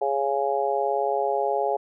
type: harmonic tone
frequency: 138.59 Hz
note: C#3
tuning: in tune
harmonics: 3 / 4 / 5 / 6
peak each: -27 / -27 / -27 / -27 dBFS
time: 0.01-1.77 s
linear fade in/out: 10 ms
effects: none